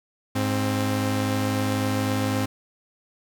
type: tone pair together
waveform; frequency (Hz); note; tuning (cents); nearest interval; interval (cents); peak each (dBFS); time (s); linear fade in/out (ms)
sawtooth; 103.83 / 263.4; G#2 / C4; 0 / +12; octave + major third; 1612; -21; 0.35-2.46; 10
effects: none